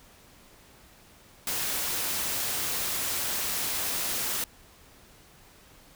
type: noise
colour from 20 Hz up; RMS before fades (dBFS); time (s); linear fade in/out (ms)
white; -30; 1.47-4.44; 2
effects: pink hiss -55 dBFS RMS until 5.95 s